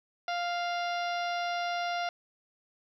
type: harmonic tone with a mistuned harmonic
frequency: 698.5 Hz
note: F5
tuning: in tune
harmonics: 1 / 2 / 3 / 4 / 5 / 6 / 7 / 8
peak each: -31 / -37 / -41 / -43 / -45 / -47 / -48 / -49 dBFS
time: 0.28-2.09 s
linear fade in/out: 2 ms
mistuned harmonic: 6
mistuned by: -32 cents
effects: 11-bit